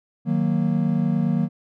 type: chord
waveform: triangle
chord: D# minor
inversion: none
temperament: equal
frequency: 155.56 / 185 / 233.1 Hz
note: D#3 / F#3 / A#3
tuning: 0 / 0 / 0 cents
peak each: -21 dBFS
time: 0.25-1.49 s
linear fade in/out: 50 ms
effects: none